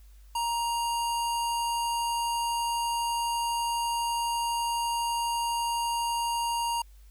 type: tone with low-pass filter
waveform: square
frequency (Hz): 938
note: A#5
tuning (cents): +11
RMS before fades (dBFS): -29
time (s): 0.35-6.82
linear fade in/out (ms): 5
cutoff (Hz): 11000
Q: 1.5
effects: added 50 Hz sine -49 dBFS peak until 7.1 s + white hiss -65 dBFS RMS until 7.1 s